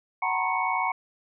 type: tone cluster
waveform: sine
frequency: 749 / 905 / 965 / 1080 / 2223 Hz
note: F#5 / A5 / B5 / C#6 / C#7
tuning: +21 / +48 / -40 / -45 / +4 cents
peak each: -30 dBFS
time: 0.22-0.92 s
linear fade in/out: 5 ms
effects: none